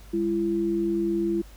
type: tone pair together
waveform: sine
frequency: 201.8 / 337.4 Hz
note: G#3 / E4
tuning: -49 / +40 cents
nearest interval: major sixth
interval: 889 cents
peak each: -29 / -23 dBFS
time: 0.13-1.42 s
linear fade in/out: 10 ms
effects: added 50 Hz sine -44 dBFS peak until 1.56 s + pink hiss -53 dBFS RMS until 1.56 s